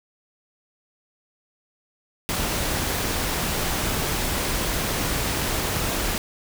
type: noise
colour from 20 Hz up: pink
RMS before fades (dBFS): -25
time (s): 2.29-6.18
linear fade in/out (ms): 0
effects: none